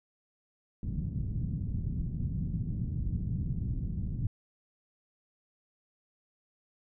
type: low-pass noise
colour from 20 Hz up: white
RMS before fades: -33 dBFS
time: 0.83-4.27 s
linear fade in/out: 2 ms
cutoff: 170 Hz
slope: 24 dB/octave
effects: none